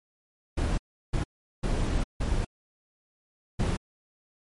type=noise bursts at uneven times; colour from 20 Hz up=brown; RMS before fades=-26 dBFS; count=5; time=0.57-0.78 / 1.13-1.24 / 1.63-2.04 / 2.2-2.45 / 3.59-3.77 s; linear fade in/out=10 ms; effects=MP3 48 kbps